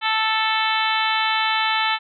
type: harmonic tone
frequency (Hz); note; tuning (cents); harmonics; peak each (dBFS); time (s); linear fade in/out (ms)
440; A4; 0; 2 / 3 / 4 / 5 / 6 / 7 / 8 / 9; -23 / -25 / -26 / -27 / -28 / -28 / -29 / -30; 0.01-1.99; 50
effects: none